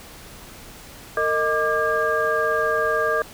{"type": "tone cluster", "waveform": "sine", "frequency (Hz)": [456.4, 622, 1186, 1620], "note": ["A#4", "D#5", "D6", "G#6"], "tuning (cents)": [-37, -1, 17, -43], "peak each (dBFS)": -24, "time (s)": [1.17, 3.22], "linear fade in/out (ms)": 2, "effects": ["pink hiss -42 dBFS RMS until 3.33 s"]}